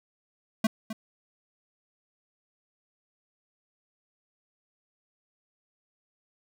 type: tone with echo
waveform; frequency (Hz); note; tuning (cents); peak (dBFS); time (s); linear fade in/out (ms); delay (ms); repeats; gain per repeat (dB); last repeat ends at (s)
square; 220; A3; 0; -21; 0.64-0.67; 5; 260; 1; -12; 0.93
effects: none